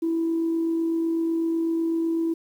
sine tone with amplitude modulation, 329.6 Hz, E4, in tune, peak -19 dBFS, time 0.02-2.34 s, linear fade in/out 10 ms, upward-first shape sine, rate 48 Hz, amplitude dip 30%, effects tanh soft clip ceiling -17 dBFS + 9-bit

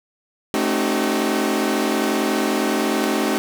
sawtooth tone cluster, 217 / 267 / 308.2 / 379 Hz, A3 / C4 / D#4 / F#4, -24 / +35 / -16 / +42 cents, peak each -20 dBFS, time 0.54-3.38 s, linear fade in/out 0 ms, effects none

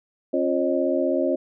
sine tone cluster, 269.9 / 350.5 / 542 / 618 Hz, C#4 / F4 / C#5 / D#5, -46 / +6 / -39 / -12 cents, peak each -25 dBFS, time 0.33-1.36 s, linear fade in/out 10 ms, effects none

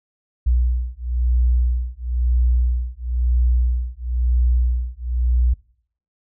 sine beating tone pair, 60.4 / 61.4 Hz, B1 / B1, -38 / -9 cents, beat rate 1 Hz, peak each -19 dBFS, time 0.46-5.54 s, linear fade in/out 10 ms, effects noise-tail reverb RT60 0.6 s tail -23 dB re dry

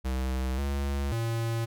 square tone with pitch steps, 64.7 / 69.9 / 114.8 Hz, C2 / C#2 / A#2, -19 / +15 / -26 cents, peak -28 dBFS, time 0.04-1.66 s, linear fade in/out 20 ms, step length 540 ms, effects none

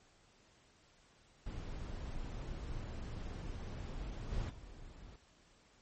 brown noise with level steps, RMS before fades -43 / -38 / -52 dBFS, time 1.46-5.16 s, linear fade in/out 5 ms, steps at 4.31 / 4.49 s, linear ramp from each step 20 ms, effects pink hiss -67 dBFS RMS until 5.81 s + MP3 32 kbps

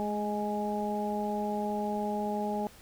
harmonic tone with a mistuned harmonic, 208 Hz, G#3, 3 cents sharp, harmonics 1 / 2 / 3 / 4, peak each -33 / -36 / -37 / -34 dBFS, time 0-2.67 s, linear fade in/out 0 ms, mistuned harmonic 1, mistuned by +21 cents, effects pink hiss -54 dBFS RMS until 2.81 s

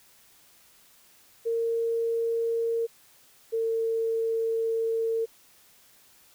sine tone pair in turn, 460 / 452.9 Hz, A#4 / A#4, -23 / -50 cents, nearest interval unison, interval 27 cents, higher first, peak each -24 dBFS, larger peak neither, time 1.45-2.87 / 3.52-5.26 s, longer second, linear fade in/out 20 ms, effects white hiss -58 dBFS RMS until 6.34 s

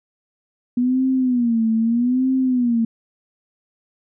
sine tone with vibrato, 241.9 Hz, B3, 36 cents flat, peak -15 dBFS, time 0.77-2.85 s, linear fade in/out 5 ms, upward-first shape sine, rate 0.8 Hz, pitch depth 140 cents each way, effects none

